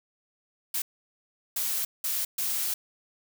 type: noise bursts at uneven times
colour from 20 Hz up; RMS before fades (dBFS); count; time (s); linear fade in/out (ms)
blue; -29; 4; 0.74-0.82 / 1.56-1.85 / 2.04-2.25 / 2.38-2.74; 5
effects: none